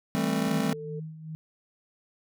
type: chord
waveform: square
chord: A minor seventh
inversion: second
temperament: just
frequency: 165 / 198 / 220 / 264 Hz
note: E3 / G3 / A3 / C4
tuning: +2 / +18 / 0 / +16 cents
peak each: -33 / -31 / -31 / -31 dBFS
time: 0.15-0.73 s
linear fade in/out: 0 ms
type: tone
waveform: sine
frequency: 445.1 Hz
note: A4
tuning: 20 cents sharp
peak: -36 dBFS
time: 0.16-1 s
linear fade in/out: 10 ms
type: tone with tremolo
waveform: sine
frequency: 157.9 Hz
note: D#3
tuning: 26 cents sharp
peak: -33 dBFS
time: 0.48-1.35 s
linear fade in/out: 0 ms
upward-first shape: sine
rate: 2.5 Hz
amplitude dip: 65%
effects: none